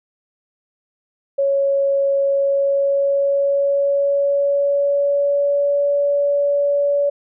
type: tone with pitch glide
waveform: sine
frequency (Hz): 554 to 570.6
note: C#5 to C#5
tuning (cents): -1 to +50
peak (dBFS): -14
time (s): 1.38-7.1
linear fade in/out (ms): 10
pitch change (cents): +51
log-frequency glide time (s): 2.2-5.88
effects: none